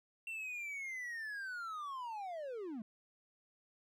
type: linear sweep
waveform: triangle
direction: down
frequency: 2721 to 203.3 Hz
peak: -39 dBFS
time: 0.27-2.82 s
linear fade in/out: 2 ms
effects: none